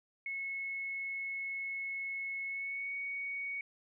sine tone with pitch glide, 2189 to 2235 Hz, C#7 to C#7, -22 to +14 cents, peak -36 dBFS, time 0.26-3.61 s, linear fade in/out 2 ms, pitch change +36 cents, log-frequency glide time 2.46-2.94 s, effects none

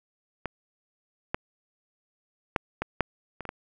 clicks, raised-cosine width 0.5 ms, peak -16 / -11 / -8 / -13 / -7 / -21 / -22 / -18 dBFS, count 8, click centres 0.457 / 1.345 / 2.562 / 2.82 / 3.007 / 3.407 / 3.453 / 3.491 s, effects none

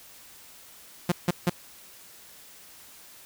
sawtooth tone bursts, 175.9 Hz, F3, 13 cents sharp, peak -16 dBFS, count 3, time 1.09-1.497 s, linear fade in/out 5 ms, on 29 ms, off 160 ms, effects white hiss -50 dBFS RMS until 3.25 s

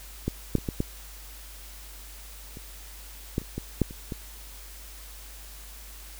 clicks, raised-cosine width 3 ms, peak -13 / -8 / -25 / -15 / -12 / -28 / -12 / -29 / -18 / -8 / -28 / -19 dBFS, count 12, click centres 0.28 / 0.553 / 0.584 / 0.688 / 0.804 / 2.571 / 3.381 / 3.417 / 3.58 / 3.817 / 3.909 / 4.122 s, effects added 50 Hz sine -44 dBFS peak until 6.19 s + white hiss -47 dBFS RMS until 6.19 s

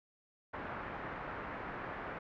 white low-pass noise, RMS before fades -43 dBFS, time 0.53-2.19 s, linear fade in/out 10 ms, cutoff 1700 Hz, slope 24 dB/octave, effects none

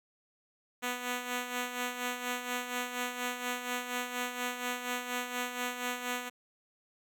5% pulse tone with tremolo, 246.9 Hz, B3, in tune, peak -20 dBFS, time 0.82-6.3 s, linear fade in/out 20 ms, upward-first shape sine, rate 4.2 Hz, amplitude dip 60%, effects none

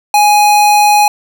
square tone, 832 Hz, G#5, 3 cents sharp, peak -6 dBFS, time 0.14-1.08 s, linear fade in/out 2 ms, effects none

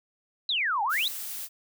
sine exponential two-way sweep, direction down then up, 4113 to 784 to 4113 Hz, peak -24 dBFS, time 0.49-1.08 s, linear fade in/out 2 ms, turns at 0.83 s
blue noise, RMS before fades -36 dBFS, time 0.89-1.49 s, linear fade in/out 50 ms
effects none

